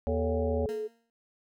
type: harmonic tone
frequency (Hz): 80.1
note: E2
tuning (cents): -49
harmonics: 1 / 3 / 5 / 7 / 9 / 10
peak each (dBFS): -30 / -34 / -43 / -32 / -42 / -44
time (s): 0.07-0.66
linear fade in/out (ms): 0
type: tone with pitch glide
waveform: sine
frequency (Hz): 440 to 429.5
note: A4 to A4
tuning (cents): 0 to -42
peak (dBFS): -31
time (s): 0.07-0.88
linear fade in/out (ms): 20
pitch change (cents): -42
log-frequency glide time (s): 0.34-0.67
type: tone with exponential decay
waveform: 20% pulse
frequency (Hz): 230.9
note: A#3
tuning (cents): -16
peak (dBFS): -33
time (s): 0.69-1.1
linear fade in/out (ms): 0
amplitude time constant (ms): 87
effects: none